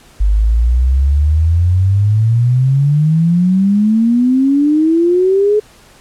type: exponential sweep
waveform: sine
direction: up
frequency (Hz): 49 to 428.3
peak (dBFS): -8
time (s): 0.2-5.6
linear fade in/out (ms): 10
effects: pink hiss -44 dBFS RMS until 6 s + low-pass 11000 Hz 12 dB/octave